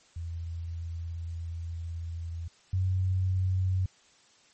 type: tone pair in turn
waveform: sine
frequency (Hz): 83.8 / 93.11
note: E2 / F#2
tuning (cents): +29 / +11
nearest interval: major second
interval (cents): 182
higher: second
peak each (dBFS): -33 / -24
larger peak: second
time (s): 0.16-2.48 / 2.73-3.86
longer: first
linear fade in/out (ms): 5
effects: white hiss -61 dBFS RMS until 4.53 s + MP3 32 kbps